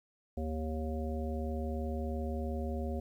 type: harmonic tone with a mistuned harmonic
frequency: 78.6 Hz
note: D#2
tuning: 18 cents sharp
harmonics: 1 / 3 / 5 / 7 / 9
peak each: -35 / -39 / -43 / -43 / -46 dBFS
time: 0.37-3 s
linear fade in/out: 5 ms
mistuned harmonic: 1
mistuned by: -130 cents
effects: 11-bit